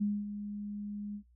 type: tone with ADSR envelope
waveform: sine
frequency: 206 Hz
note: G#3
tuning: 14 cents flat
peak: -27 dBFS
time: 0-1.23 s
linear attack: 19 ms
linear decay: 230 ms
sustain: -10 dB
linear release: 81 ms
effects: noise-tail reverb RT60 0.1 s tail -17 dB re dry + added 60 Hz sine -61 dBFS peak until 1.35 s